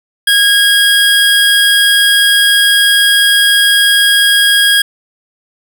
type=tone pair together; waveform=square; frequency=1639 / 3278 Hz; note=G#6 / G#7; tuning=-23 / -23 cents; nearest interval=octave; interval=1200 cents; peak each=-10 dBFS; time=0.27-4.82 s; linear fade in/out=5 ms; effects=none